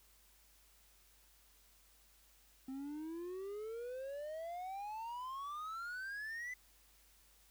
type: exponential sweep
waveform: triangle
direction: up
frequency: 260 to 2025 Hz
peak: -40 dBFS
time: 2.68-6.54 s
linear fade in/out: 5 ms
effects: added 50 Hz sine -70 dBFS peak until 7.5 s + white hiss -68 dBFS RMS until 7.5 s